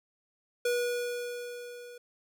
square tone with level ramp, 484.8 Hz, B4, 32 cents flat, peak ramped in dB -26 to -46 dBFS, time 0.65-1.98 s, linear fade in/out 5 ms, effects none

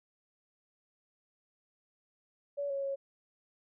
sine tone with pitch steps, 569 / 553 / 550 Hz, C#5 / C#5 / C#5, +45 / -4 / -14 cents, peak -32 dBFS, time 2.57-2.96 s, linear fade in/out 20 ms, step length 130 ms, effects none

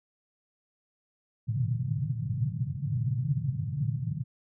pink band-pass noise, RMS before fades -30 dBFS, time 1.47-4.24 s, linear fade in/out 20 ms, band 110 to 150 Hz, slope 48 dB/octave, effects none

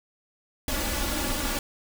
pink noise with comb filter, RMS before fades -28 dBFS, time 0.68-1.59 s, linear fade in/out 2 ms, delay 3.5 ms, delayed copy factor +1, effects none

